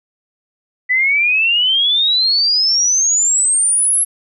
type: exponential sweep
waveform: sine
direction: up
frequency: 1975.5 to 11250 Hz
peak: -11 dBFS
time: 0.89-4.05 s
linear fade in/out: 20 ms
effects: none